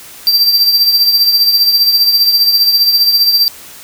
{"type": "tone with tremolo", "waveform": "square", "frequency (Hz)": 4699, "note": "D8", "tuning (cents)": 0, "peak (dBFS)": -5, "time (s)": [0.27, 3.48], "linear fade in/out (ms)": 0, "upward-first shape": "triangle", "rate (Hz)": 15, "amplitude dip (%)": 60, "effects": ["white hiss -34 dBFS RMS until 3.83 s"]}